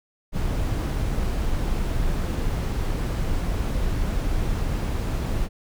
brown noise, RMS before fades -24 dBFS, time 0.32-5.49 s, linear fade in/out 50 ms, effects none

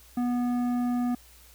triangle tone with tanh clipping, 244.3 Hz, B3, 19 cents flat, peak -26 dBFS, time 0.17-1.15 s, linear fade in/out 5 ms, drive 15 dB, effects added 60 Hz sine -55 dBFS peak until 1.54 s + white hiss -55 dBFS RMS until 1.54 s

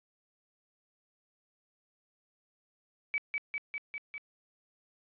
sine tone with echo, 2289 Hz, D7, 45 cents flat, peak -28 dBFS, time 3.14-3.18 s, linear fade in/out 0 ms, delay 200 ms, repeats 5, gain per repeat -2 dB, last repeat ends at 4.18 s, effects resampled to 8000 Hz + 10-bit

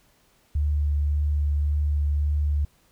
sine tone with vibrato, 73.42 Hz, D2, in tune, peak -20 dBFS, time 0.55-2.65 s, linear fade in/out 5 ms, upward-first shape triangle, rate 1.8 Hz, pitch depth 15 cents each way, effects pink hiss -62 dBFS RMS until 2.91 s

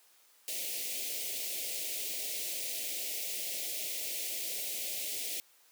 white band-stop noise, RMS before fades -37 dBFS, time 0.48-5.4 s, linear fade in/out 0 ms, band 680 to 2100 Hz, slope 48 dB/octave, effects white hiss -64 dBFS RMS until 5.71 s + high-pass 400 Hz 12 dB/octave

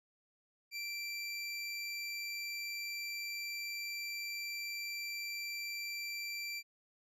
25% pulse tone, 2349 Hz, D7, in tune, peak -35 dBFS, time 0.71-6.63 s, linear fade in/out 50 ms, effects resampled to 32000 Hz

